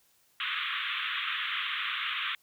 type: band-pass noise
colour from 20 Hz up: white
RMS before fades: -33 dBFS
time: 0.4-2.35 s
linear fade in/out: 2 ms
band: 1100 to 3600 Hz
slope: 96 dB/octave
effects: white hiss -67 dBFS RMS until 2.42 s